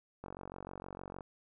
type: click train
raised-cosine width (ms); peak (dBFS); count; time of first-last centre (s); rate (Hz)
1; -30; 46; 0.24-1.208; 46.5
effects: none